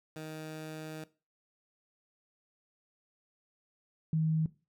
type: tone pair in turn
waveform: 15% pulse / sine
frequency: 156.5 / 158.5 Hz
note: D#3 / D#3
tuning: +10 / +32 cents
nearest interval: unison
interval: 22 cents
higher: second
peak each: -34 / -26 dBFS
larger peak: second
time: 0.16-1.04 / 4.13-4.46 s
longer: first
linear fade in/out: 2 ms
effects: noise-tail reverb RT60 0.3 s tail -18 dB re dry